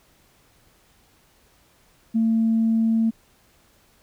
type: tone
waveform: sine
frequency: 225.1 Hz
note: A3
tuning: 40 cents sharp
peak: -16 dBFS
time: 2.14-3.11 s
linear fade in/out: 20 ms
effects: tanh soft clip ceiling -12 dBFS + pink hiss -59 dBFS RMS until 4.02 s